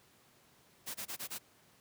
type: noise bursts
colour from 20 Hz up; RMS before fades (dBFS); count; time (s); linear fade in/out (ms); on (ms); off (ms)
white; -41; 5; 0.86-1.387; 20; 87; 23
effects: pink hiss -65 dBFS RMS until 1.8 s + high-pass 100 Hz 12 dB/octave